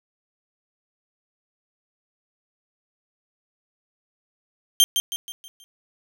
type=tone with echo; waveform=sawtooth; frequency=3163 Hz; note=G7; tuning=15 cents sharp; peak=-9 dBFS; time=4.8-4.84 s; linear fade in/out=0 ms; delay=160 ms; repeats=5; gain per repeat=-7 dB; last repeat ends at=5.64 s; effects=none

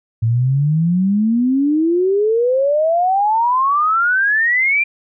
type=exponential sweep; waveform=sine; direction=up; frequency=110 to 2400 Hz; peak=-12 dBFS; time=0.22-4.84 s; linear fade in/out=10 ms; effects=none

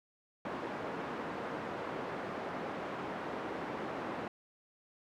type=band-pass noise; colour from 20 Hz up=pink; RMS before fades=-40 dBFS; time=0.45-4.28 s; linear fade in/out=2 ms; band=250 to 1400 Hz; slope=12 dB/octave; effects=none

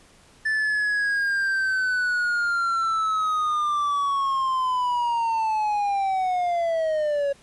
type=linear sweep; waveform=triangle; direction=down; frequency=1760 to 554.4 Hz; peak=-19 dBFS; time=0.45-7.33 s; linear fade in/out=10 ms; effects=pink hiss -54 dBFS RMS until 7.42 s + resampled to 24000 Hz

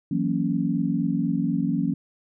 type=chord; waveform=sine; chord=F# dominant seventh; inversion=third; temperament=equal; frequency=164.81 / 185 / 233.1 / 277.2 Hz; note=E3 / F#3 / A#3 / C#4; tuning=0 / 0 / 0 / 0 cents; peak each=-27 / -27 / -27 / -26 dBFS; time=0.11-1.94 s; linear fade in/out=5 ms; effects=none

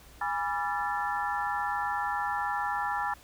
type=tone cluster; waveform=sine; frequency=823 / 982 / 1169 / 1360 / 1750 Hz; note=G#5 / B5 / D6 / F6 / A6; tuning=-16 / -10 / -8 / -46 / -10 cents; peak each=-32 / -34 / -40 / -35 / -35 dBFS; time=0.21-3.14 s; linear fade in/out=5 ms; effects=added 60 Hz sine -55 dBFS peak until 3.23 s + pink hiss -55 dBFS RMS until 3.23 s

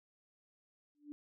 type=tone with exponential growth; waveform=sine; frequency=293.7 Hz; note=D4; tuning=in tune; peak=-40 dBFS; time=0.95-1.12 s; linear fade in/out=0 ms; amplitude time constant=35 ms; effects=none

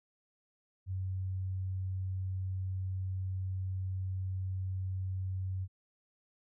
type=tone; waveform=sine; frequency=94 Hz; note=F#2; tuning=28 cents sharp; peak=-33 dBFS; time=0.86-5.68 s; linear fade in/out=50 ms; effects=none

